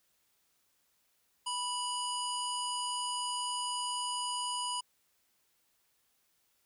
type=harmonic tone with a mistuned harmonic; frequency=982 Hz; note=B5; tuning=10 cents flat; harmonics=1 / 3 / 5 / 7 / 9 / 10; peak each=-36 / -38 / -43 / -47 / -42 / -46 dBFS; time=1.46-4.81 s; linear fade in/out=10 ms; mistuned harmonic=10; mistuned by=+30 cents; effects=white hiss -74 dBFS RMS until 6.65 s

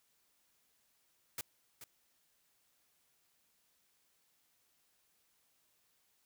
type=noise with echo; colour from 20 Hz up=white; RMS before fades=-40 dBFS; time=1.38-1.41 s; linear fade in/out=2 ms; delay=430 ms; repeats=1; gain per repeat=-11 dB; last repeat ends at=1.84 s; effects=white hiss -75 dBFS RMS until 6.25 s

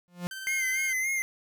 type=tone with exponential growth; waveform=45% pulse; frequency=176.3 Hz; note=F3; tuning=17 cents sharp; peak=-26 dBFS; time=0.08-0.27 s; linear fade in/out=0 ms; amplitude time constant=41 ms
type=tone with tremolo; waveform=sawtooth; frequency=1550 Hz; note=G6; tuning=20 cents flat; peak=-32 dBFS; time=0.31-0.93 s; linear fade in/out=2 ms; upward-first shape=triangle; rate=19 Hz; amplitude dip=30%
type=tone with vibrato; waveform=square; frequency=2093 Hz; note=C7; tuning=in tune; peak=-27 dBFS; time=0.47-1.22 s; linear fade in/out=0 ms; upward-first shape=sine; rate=3.5 Hz; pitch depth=52 cents each way
effects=none

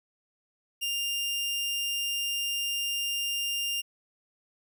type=tone; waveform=sawtooth; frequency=2800 Hz; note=F7; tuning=4 cents sharp; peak=-25 dBFS; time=0.81-3.82 s; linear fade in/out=20 ms; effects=none

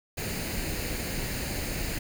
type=noise with comb filter; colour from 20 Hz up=pink; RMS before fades=-32 dBFS; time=0.17-1.99 s; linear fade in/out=10 ms; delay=0.44 ms; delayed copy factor=+0.55; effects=none

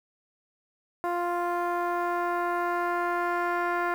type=tone with low-pass filter sweep; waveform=10% pulse; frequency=349.2 Hz; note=F4; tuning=in tune; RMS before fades=-28 dBFS; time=1.04-3.94 s; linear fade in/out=0 ms; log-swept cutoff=960 to 1500 Hz; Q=1.2; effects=8-bit

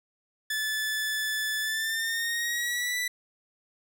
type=tone with pitch glide; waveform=sawtooth; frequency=1739 to 1974.6 Hz; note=A6 to B6; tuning=-21 to -1 cents; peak=-24 dBFS; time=0.5-3.08 s; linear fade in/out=5 ms; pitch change=+220 cents; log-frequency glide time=1.61-2.97 s; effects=none

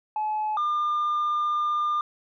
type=tone pair in turn; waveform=sine; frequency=856 / 1202.6 Hz; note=A5 / D6; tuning=-48 / +41 cents; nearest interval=tritone; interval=589 cents; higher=second; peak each=-23 / -20 dBFS; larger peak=second; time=0.16-0.57 / 0.57-2.01 s; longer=second; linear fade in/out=2 ms; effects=tanh soft clip ceiling -21 dBFS

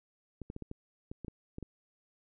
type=clicks; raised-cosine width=3 ms; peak=-28 dBFS; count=10; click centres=0.417 / 0.501 / 0.564 / 0.623 / 0.714 / 1.115 / 1.247 / 1.282 / 1.584 / 1.627 s; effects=none

